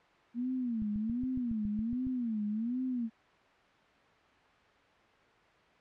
sine tone with vibrato, 231.8 Hz, A#3, 10 cents flat, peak -31 dBFS, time 0.34-3.1 s, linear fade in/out 50 ms, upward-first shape sine, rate 1.3 Hz, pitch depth 190 cents each way
click train, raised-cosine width 5 ms, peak -30 dBFS, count 10, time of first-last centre 0.82-2.068 s, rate 7.21 Hz
effects white hiss -62 dBFS RMS until 5.8 s + low-pass 2000 Hz 12 dB/octave

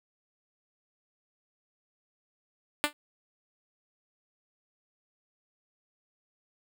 5% pulse tone with exponential decay, 295.7 Hz, D4, 12 cents sharp, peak -9 dBFS, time 2.84-2.93 s, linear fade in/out 0 ms, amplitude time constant 19 ms, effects none

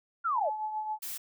sine linear sweep, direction down, 1430 to 521 Hz, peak -26 dBFS, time 0.24-0.5 s, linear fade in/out 20 ms
sine tone with tremolo, 860 Hz, A5, 40 cents flat, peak -29 dBFS, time 0.34-0.99 s, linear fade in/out 50 ms, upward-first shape triangle, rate 7.4 Hz, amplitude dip 55%
blue noise, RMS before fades -38 dBFS, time 1.02-1.18 s, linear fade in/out 10 ms
effects none

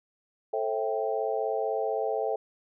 sine chord, A minor seventh, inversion none, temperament equal with one note detuned, 440 / 535.8 / 659.3 / 784 Hz, A4 / C5 / E5 / G5, 0 / +41 / 0 / 0 cents, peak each -30 / -33 / -32 / -33 dBFS, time 0.53-2.36 s, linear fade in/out 5 ms, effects none

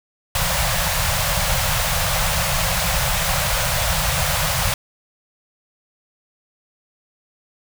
pink band-stop noise, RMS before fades -20 dBFS, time 0.35-4.74 s, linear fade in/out 2 ms, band 180 to 510 Hz, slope 96 dB/octave, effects none

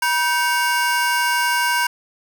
35% pulse ring-modulated tone, 1258 Hz, D#6, 19 cents sharp, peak -12 dBFS, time 0.02-1.87 s, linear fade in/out 5 ms, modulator 292 Hz, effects none

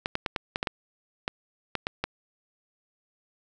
clicks, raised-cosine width 0.3 ms, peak -11 dBFS, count 11, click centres 0.059 / 0.154 / 0.262 / 0.362 / 0.559 / 0.629 / 0.672 / 1.279 / 1.753 / 1.869 / 2.04 s, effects none

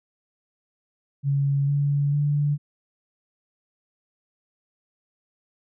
sine tone with pitch steps, 140 / 142.86 / 145.78 Hz, C#3 / D3 / D3, +18 / -47 / -12 cents, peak -19 dBFS, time 1.23-2.58 s, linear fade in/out 50 ms, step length 450 ms, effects none

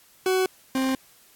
40% pulse tone pair in turn, 374.2 / 263.5 Hz, F#4 / C4, +20 / +12 cents, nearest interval tritone, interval 608 cents, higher first, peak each -19 / -21 dBFS, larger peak first, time 0.26-0.46 / 0.75-0.95 s, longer neither, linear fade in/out 2 ms, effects white hiss -56 dBFS RMS until 1.35 s + AAC 64 kbps

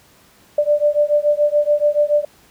sine beating tone pair, 587.3 / 594.3 Hz, D5 / D5, 0 / +20 cents, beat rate 7 Hz, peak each -16 dBFS, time 0.58-2.25 s, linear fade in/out 5 ms, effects pink hiss -51 dBFS RMS until 2.5 s + high-pass 60 Hz 12 dB/octave

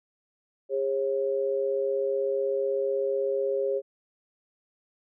sine tone pair together, 406 / 542 Hz, G#4 / C#5, -39 / -39 cents, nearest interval perfect fourth, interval 500 cents, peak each -27 dBFS, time 0.69-3.82 s, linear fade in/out 50 ms, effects none

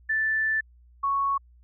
sine tone pair in turn, 1760 / 1108.7 Hz, A6 / C#6, 0 / 0 cents, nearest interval minor sixth, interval 800 cents, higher first, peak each -22 dBFS, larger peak neither, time 0.09-0.61 / 1.03-1.38 s, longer first, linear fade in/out 10 ms, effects added 60 Hz sine -52 dBFS peak until 1.63 s

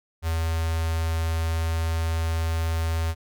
square tone with notch filter, 81.8 Hz, E2, 13 cents flat, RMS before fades -25 dBFS, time 0.22-3.15 s, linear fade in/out 50 ms, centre 290 Hz, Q 0.83, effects none

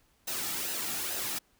white noise with flanger, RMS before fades -34 dBFS, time 0.27-1.39 s, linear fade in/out 10 ms, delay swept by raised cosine 0.87 to 1.97 ms, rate 2.3 Hz, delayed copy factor -0.5, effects pink hiss -68 dBFS RMS until 1.59 s

